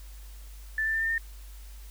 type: tone with pitch steps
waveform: sine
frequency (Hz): 1760 / 1775.3 / 1790.8 / 1806.3 / 1822.1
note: A6 / A6 / A6 / A6 / A#6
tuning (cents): 0 / +15 / +30 / +45 / -40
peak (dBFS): -25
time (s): 0.78-1.18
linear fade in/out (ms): 2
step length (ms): 80
effects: added 50 Hz sine -42 dBFS peak until 1.9 s + white hiss -55 dBFS RMS until 1.9 s